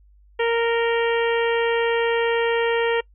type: harmonic tone with a mistuned harmonic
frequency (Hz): 464.4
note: A#4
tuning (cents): -7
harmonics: 1 / 2 / 3 / 4 / 5 / 6 / 7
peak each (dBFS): -19 / -27 / -32 / -28 / -32 / -32 / -35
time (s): 0.39-3.01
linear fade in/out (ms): 10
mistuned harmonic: 7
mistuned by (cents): -37
effects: noise-tail reverb RT60 0.1 s tail -25 dB re dry + added 50 Hz sine -50 dBFS peak until 3.14 s